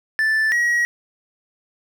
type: tone pair in turn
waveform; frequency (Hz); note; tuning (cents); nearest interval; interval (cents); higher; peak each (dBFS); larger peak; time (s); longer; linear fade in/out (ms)
triangle; 1760 / 1905.2; A6 / A#6; 0 / +37; minor second; 137; second; -14; neither; 0.19-0.52 / 0.52-0.85; neither; 0
effects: none